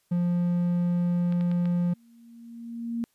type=tone; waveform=triangle; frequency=175.1 Hz; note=F3; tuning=5 cents sharp; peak=-20 dBFS; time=0.11-1.94 s; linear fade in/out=10 ms
type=clicks; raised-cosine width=0.3 ms; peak=-28 dBFS; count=4; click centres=1.324 / 1.41 / 1.515 / 1.656 s
type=tone with exponential growth; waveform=sine; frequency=233.1 Hz; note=A#3; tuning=in tune; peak=-25 dBFS; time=1.66-3.04 s; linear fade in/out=0 ms; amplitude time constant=300 ms
effects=white hiss -70 dBFS RMS until 3.14 s + resampled to 32000 Hz